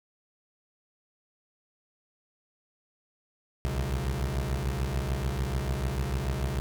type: beating tone pair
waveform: 25% pulse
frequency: 62.7 / 69.5 Hz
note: B1 / C#2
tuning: +27 / +5 cents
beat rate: 6.8 Hz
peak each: -27 dBFS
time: 3.65-6.6 s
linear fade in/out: 0 ms
effects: none